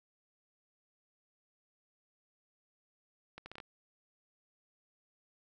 accelerating click train, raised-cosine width 0.3 ms, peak -30 dBFS, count 6, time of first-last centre 3.38-3.602 s, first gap 80 ms, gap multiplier 0.7, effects none

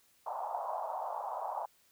white band-pass noise, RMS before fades -38 dBFS, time 0.26-1.66 s, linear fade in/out 5 ms, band 620 to 1000 Hz, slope 48 dB/octave, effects white hiss -68 dBFS RMS until 1.91 s

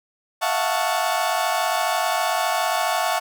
35% pulse tone cluster, 654 / 706 / 741 / 881 / 1113 Hz, E5 / F5 / F#5 / A5 / C#6, -14 / +19 / +2 / +2 / +7 cents, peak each -25 dBFS, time 0.41-3.2 s, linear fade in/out 20 ms, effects none

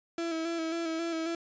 35% pulse tone with vibrato, 329.6 Hz, E4, in tune, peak -29 dBFS, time 0.18-1.35 s, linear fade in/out 2 ms, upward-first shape square, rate 3.7 Hz, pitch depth 31 cents each way, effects resampled to 16000 Hz

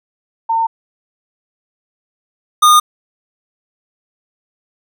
sine / square tone pair in turn, 907 / 1221.3 Hz, A#5 / D#6, -48 / -33 cents, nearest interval perfect fourth, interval 515 cents, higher second, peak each -12 / -6 dBFS, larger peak second, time 0.49-0.67 / 2.62-2.8 s, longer neither, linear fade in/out 10 ms, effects none

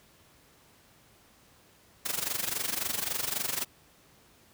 white noise with amplitude modulation, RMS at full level -29 dBFS, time 2.05-3.65 s, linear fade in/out 10 ms, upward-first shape sine, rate 23.7 Hz, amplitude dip 80%, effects pink hiss -60 dBFS RMS until 4.53 s + high-pass 60 Hz 12 dB/octave

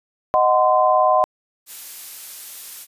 sine chord, C diminished, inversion first, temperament equal with one note detuned, 622.3 / 740 / 1031.5 Hz, Eb5 / Gb5 / C6, 0 / 0 / -25 cents, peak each -17 dBFS, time 0.34-1.24 s, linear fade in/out 0 ms
blue noise, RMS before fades -34 dBFS, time 1.66-2.87 s, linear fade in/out 50 ms
effects resampled to 32000 Hz

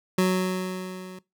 25% pulse tone with level ramp, 185 Hz, F#3, in tune, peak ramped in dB -14 to -35 dBFS, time 0.18-1.19 s, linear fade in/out 5 ms, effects noise-tail reverb RT60 0.2 s tail -21 dB re dry

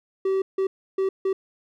triangle tone bursts at uneven times, 384.2 Hz, G4, 35 cents flat, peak -18 dBFS, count 4, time 0.25-0.42 / 0.58-0.67 / 0.98-1.09 / 1.25-1.33 s, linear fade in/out 5 ms, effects none

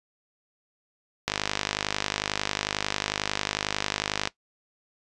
click train, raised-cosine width 0.2 ms, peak -7 dBFS, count 154, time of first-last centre 1.28-4.274 s, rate 51.1 Hz, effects noise-tail reverb RT60 0.1 s tail -18 dB re dry + resampled to 24000 Hz

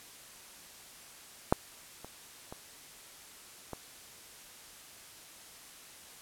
clicks, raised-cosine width 1 ms, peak -8 / -30 / -28 / -24 dBFS, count 4, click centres 1.525 / 2.046 / 2.525 / 3.733 s, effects white hiss -52 dBFS RMS until 6.21 s + low-pass 12000 Hz 12 dB/octave

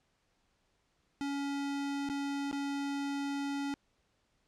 square tone with dropouts, 281 Hz, C#4, 24 cents sharp, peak -34 dBFS, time 1.21-3.74 s, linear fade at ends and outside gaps 0 ms, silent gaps 2.089-2.098 / 2.513-2.528 s, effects pink hiss -75 dBFS RMS until 4.47 s + low-pass 7000 Hz 12 dB/octave

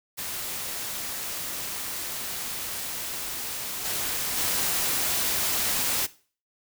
white noise with level steps, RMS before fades -33 / -29 / -26 dBFS, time 0.17-6.07 s, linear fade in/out 20 ms, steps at 3.84 / 4.36 s, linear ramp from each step 20 ms, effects noise-tail reverb RT60 0.4 s tail -18 dB re dry

